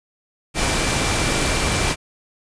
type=tone in noise; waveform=sine; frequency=2349 Hz; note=D7; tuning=in tune; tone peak=-30 dBFS; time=0.54-1.96 s; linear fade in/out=50 ms; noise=pink; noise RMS=-20 dBFS; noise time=0.54-1.96 s; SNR=-13 dB; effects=resampled to 22050 Hz